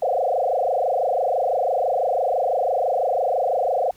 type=tone with frequency modulation; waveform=sine; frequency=622.3 Hz; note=D#5; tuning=in tune; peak=-18 dBFS; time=0.02-3.91 s; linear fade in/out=5 ms; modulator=26 Hz; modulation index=4.9; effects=pink hiss -55 dBFS RMS until 3.96 s